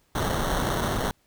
pink noise with sample-and-hold, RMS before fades -26 dBFS, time 0.15-1.11 s, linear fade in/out 2 ms, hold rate 2450 Hz, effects pink hiss -66 dBFS RMS until 1.26 s

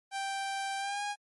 sawtooth tone with pitch glide, 784 to 820.1 Hz, G5 to G#5, 0 to -22 cents, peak -29 dBFS, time 0.11-1.16 s, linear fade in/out 50 ms, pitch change +78 cents, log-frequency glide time 0.78-1.03 s, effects MP3 48 kbps

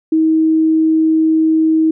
sine tone, 318.2 Hz, D#4, 39 cents sharp, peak -9 dBFS, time 0.12-1.91 s, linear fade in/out 5 ms, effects none

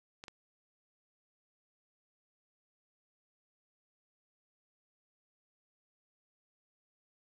clicks, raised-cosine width 0.2 ms, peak -29 dBFS, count 2, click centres 0.239 / 0.282 s, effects none

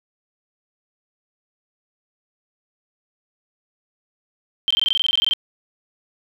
sine tone bursts, 3136 Hz, G7, in tune, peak -15 dBFS, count 15, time 4.68-5.335 s, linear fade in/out 0 ms, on 25 ms, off 20 ms, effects none

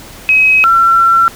sine tone pair in turn, 2544 / 1353.9 Hz, D#7 / E6, +38 / +46 cents, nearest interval major seventh, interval 1092 cents, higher first, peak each -5 dBFS, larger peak neither, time 0.29-0.64 / 0.64-1.28 s, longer second, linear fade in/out 0 ms, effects pink hiss -33 dBFS RMS until 1.35 s

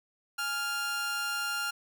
sawtooth tone pair together, 831.8 / 1396.9 Hz, G#5 / F6, +2 / 0 cents, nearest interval major sixth, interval 898 cents, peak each -38 / -27 dBFS, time 0.38-1.71 s, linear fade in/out 10 ms, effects none

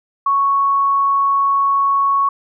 sine tone, 1108.7 Hz, C#6, in tune, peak -12 dBFS, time 0.26-2.29 s, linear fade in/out 5 ms, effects none

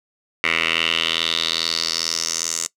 10% pulse tone with band-pass filter sweep, 82.41 Hz, E2, in tune, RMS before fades -22 dBFS, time 0.44-2.67 s, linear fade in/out 0 ms, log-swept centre 2300 to 7100 Hz, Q 4.2, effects noise-tail reverb RT60 0.1 s tail -22 dB re dry

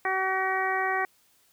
harmonic tone, 379.4 Hz, F#4, 43 cents sharp, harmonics 1 / 2 / 3 / 4 / 5 / 6, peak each -33 / -29 / -32 / -34 / -29 / -38 dBFS, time 0.05-1.05 s, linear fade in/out 2 ms, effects white hiss -64 dBFS RMS until 1.52 s

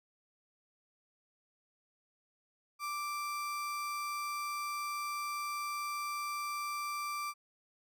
35% pulse tone, 1174.7 Hz, D6, in tune, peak -34 dBFS, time 2.79-7.34 s, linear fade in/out 50 ms, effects none

